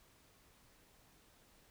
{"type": "silence", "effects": ["pink hiss -67 dBFS RMS until 1.7 s"]}